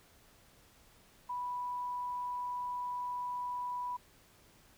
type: tone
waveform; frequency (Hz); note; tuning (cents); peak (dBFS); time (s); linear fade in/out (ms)
sine; 985; B5; -5; -35; 1.29-3.97; 10
effects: pink hiss -63 dBFS RMS until 4.77 s